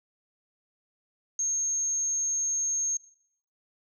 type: tone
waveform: sine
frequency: 6450 Hz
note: G8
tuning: 48 cents sharp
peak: -26 dBFS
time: 1.39-2.97 s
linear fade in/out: 2 ms
effects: noise-tail reverb RT60 0.6 s tail -18 dB re dry